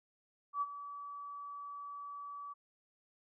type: tone with ADSR envelope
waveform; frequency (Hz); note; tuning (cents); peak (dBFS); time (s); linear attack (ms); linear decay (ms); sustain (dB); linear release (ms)
sine; 1147; D6; -41; -30; 0.53-2.54; 85; 38; -13; 19
effects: none